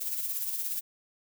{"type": "noise with tremolo", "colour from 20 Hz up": "violet", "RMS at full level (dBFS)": -31, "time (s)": [0, 0.81], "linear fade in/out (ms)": 20, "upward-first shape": "sine", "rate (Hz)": 17, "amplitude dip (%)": 45, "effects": []}